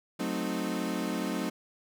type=chord; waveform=35% pulse; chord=F# diminished seventh; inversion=none; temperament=equal; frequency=185 / 220 / 261.6 / 311.1 Hz; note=F#3 / A3 / C4 / Eb4; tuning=0 / 0 / 0 / 0 cents; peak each=-34 dBFS; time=0.19-1.5 s; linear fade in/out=10 ms; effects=none